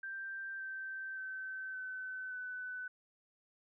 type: tone with pitch steps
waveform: sine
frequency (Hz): 1573 / 1554.9 / 1537.1 / 1519.4 / 1502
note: G6 / G6 / G6 / F#6 / F#6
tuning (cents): +6 / -15 / -34 / +46 / +26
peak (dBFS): -40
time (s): 0.03-2.88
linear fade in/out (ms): 5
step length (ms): 570
effects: none